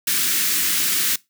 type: band-stop noise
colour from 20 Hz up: white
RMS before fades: -20 dBFS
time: 0.07-1.16 s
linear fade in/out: 5 ms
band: 330 to 1400 Hz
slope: 24 dB/octave
effects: noise-tail reverb RT60 0.2 s tail -21 dB re dry + high-pass 200 Hz 12 dB/octave

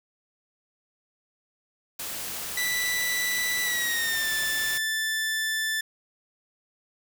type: noise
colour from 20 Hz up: white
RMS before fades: -34 dBFS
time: 1.99-4.78 s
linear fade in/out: 5 ms
type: tone with pitch glide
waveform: sawtooth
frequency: 1975.5 to 1760 Hz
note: B6 to A6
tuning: 0 to 0 cents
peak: -22 dBFS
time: 2.57-5.81 s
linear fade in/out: 5 ms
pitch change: -200 cents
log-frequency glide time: 3.63-4.31 s
effects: none

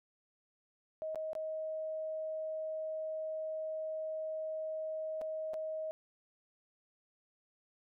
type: tone with dropouts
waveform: sine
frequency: 630 Hz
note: D#5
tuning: 21 cents sharp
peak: -36 dBFS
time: 1.02-5.91 s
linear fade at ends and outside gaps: 0 ms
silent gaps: 1.147-1.157 / 1.332-1.352 / 5.213-5.217 / 5.535-5.541 s
effects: none

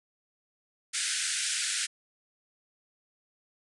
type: band-pass noise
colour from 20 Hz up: white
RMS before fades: -31 dBFS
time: 0.93-1.87 s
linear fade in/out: 20 ms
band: 1400 to 9800 Hz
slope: 96 dB/octave
effects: none

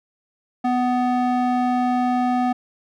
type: tone with band-pass filter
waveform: square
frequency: 248.7 Hz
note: B3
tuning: 12 cents sharp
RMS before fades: -20 dBFS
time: 0.64-2.53 s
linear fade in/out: 10 ms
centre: 600 Hz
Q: 1.6
effects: none

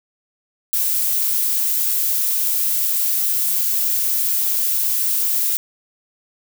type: noise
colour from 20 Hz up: violet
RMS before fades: -19 dBFS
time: 0.73-5.57 s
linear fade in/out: 0 ms
effects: none

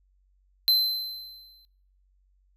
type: tone with exponential decay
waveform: square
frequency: 4078 Hz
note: C8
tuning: 45 cents flat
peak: -17 dBFS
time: 0.68-1.65 s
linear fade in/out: 0 ms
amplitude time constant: 210 ms
effects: noise-tail reverb RT60 0.6 s tail -22 dB re dry + added 47 Hz sine -62 dBFS peak until 2.56 s

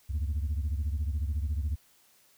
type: beating tone pair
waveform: sine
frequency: 71 / 85 Hz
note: C#2 / F2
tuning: +42 / -46 cents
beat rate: 14 Hz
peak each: -27 / -31 dBFS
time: 0.09-1.76 s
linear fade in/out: 20 ms
effects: tanh soft clip ceiling -25 dBFS + white hiss -63 dBFS RMS until 2.37 s

